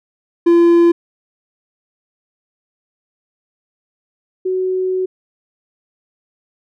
triangle / sine tone pair in turn, 341.4 / 372.3 Hz, F4 / F#4, -39 / +11 cents, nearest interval major second, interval 150 cents, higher second, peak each -5 / -15 dBFS, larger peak first, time 0.46-0.92 / 4.45-5.06 s, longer second, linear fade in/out 10 ms, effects none

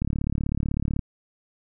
click train, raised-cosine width 5 ms, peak -13 dBFS, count 36, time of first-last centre 0.02-0.992 s, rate 36 Hz, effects none

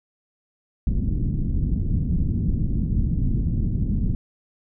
pink low-pass noise, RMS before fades -22 dBFS, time 0.87-4.15 s, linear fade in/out 2 ms, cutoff 230 Hz, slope 24 dB/octave, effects none

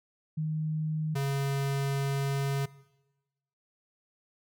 sine / square tone pair in turn, 155.7 / 138.44 Hz, D#3 / C#3, +2 / -2 cents, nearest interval major second, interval 204 cents, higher first, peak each -28 dBFS, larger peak neither, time 0.37-1.15 / 1.15-2.66 s, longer second, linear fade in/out 10 ms, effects noise-tail reverb RT60 1.0 s tail -20 dB re dry

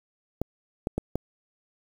clicks, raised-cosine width 2 ms, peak -13 dBFS, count 4, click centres 0.416 / 0.871 / 0.98 / 1.156 s, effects 7-bit

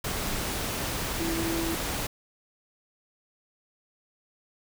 sine tone in noise, 330.4 Hz, E4, 4 cents sharp, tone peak -29 dBFS, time 1.2-1.75 s, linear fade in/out 5 ms, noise pink, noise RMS -31 dBFS, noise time 0.04-2.07 s, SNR -1 dB, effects none

